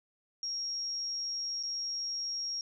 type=tone with dropouts; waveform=sine; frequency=5588 Hz; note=F8; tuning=in tune; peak=-33 dBFS; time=0.43-2.61 s; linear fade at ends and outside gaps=1 ms; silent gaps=1.628-1.634 s; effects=none